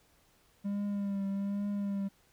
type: tone with vibrato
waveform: triangle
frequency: 199.9 Hz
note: G3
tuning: 34 cents sharp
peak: -29 dBFS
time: 0.64-2.09 s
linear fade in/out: 20 ms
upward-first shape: triangle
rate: 1.2 Hz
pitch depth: 37 cents each way
effects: pink hiss -67 dBFS RMS until 2.32 s